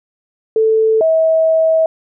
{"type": "tone pair in turn", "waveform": "sine", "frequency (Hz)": [441.3, 644], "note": ["A4", "E5"], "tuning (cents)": [5, -41], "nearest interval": "perfect fifth", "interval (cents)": 654, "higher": "second", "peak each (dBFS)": -9, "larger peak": "neither", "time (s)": [[0.56, 1.01], [1.01, 1.86]], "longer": "second", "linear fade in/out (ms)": 2, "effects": []}